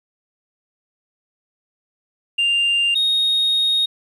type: tone pair in turn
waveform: sine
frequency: 2794 / 3730 Hz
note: F7 / A#7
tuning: 0 / 0 cents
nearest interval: perfect fourth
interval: 500 cents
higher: second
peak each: -13 dBFS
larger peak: neither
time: 2.38-2.95 / 2.95-3.86 s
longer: second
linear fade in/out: 10 ms
effects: tanh soft clip ceiling -13 dBFS + 9-bit